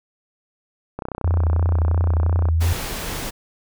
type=click train; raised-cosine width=1 ms; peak=-14 dBFS; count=48; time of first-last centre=0.99-2.487 s; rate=31.4 Hz
type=tone with vibrato; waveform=sine; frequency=83.2 Hz; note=E2; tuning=17 cents sharp; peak=-15 dBFS; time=1.24-2.73 s; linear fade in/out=5 ms; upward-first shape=sine; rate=2.9 Hz; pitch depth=48 cents each way
type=noise; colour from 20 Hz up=pink; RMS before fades=-28 dBFS; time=2.6-3.31 s; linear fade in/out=20 ms
effects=none